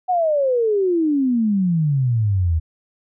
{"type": "exponential sweep", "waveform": "sine", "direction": "down", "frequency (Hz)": [751, 77.6], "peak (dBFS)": -15, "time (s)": [0.08, 2.6], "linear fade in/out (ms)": 20, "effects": []}